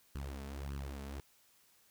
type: tone with flanger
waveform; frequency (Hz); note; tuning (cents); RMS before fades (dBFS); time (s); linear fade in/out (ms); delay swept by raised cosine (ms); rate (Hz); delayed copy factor
sawtooth; 69.3; C#2; 0; -43; 0.15-1.2; 0; 0.66 to 4.66; 1.7; +0.8
effects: white hiss -68 dBFS RMS until 1.9 s